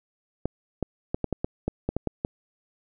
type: clicks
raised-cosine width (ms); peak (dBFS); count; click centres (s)
2; -12; 11; 0.456 / 0.827 / 1.145 / 1.243 / 1.327 / 1.445 / 1.68 / 1.89 / 1.966 / 2.073 / 2.249
effects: none